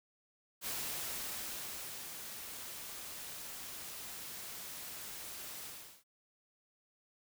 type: noise with ADSR envelope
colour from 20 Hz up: white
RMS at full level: -39 dBFS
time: 0.61-6.04 s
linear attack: 54 ms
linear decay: 1400 ms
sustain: -7 dB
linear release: 400 ms
effects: none